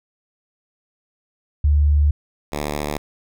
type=tone pair in turn; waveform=sine / 5% pulse; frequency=73.42 / 73.97 Hz; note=D2 / D2; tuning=0 / +13 cents; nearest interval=unison; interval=13 cents; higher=second; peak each=-12 dBFS; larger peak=neither; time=1.64-2.11 / 2.52-2.98 s; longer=first; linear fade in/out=5 ms; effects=none